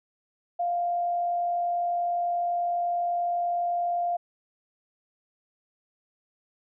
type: tone with frequency modulation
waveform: sine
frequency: 698.5 Hz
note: F5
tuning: in tune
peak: -24 dBFS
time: 0.59-4.17 s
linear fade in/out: 10 ms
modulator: 48.3 Hz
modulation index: 0.21
effects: none